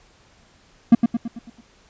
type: tone with echo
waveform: triangle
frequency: 233.1 Hz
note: A#3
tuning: in tune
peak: -4 dBFS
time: 0.92-0.95 s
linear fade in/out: 5 ms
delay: 110 ms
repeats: 6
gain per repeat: -6 dB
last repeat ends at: 1.61 s
effects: pink hiss -55 dBFS RMS until 1.89 s + resampled to 16000 Hz